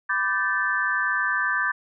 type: tone cluster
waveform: sine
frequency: 999 / 1177 / 1547 / 1755 Hz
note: B5 / D6 / G6 / A6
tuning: +20 / +3 / -23 / -5 cents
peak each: -32 / -28 / -25 / -25 dBFS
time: 0.09-1.72 s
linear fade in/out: 10 ms
effects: none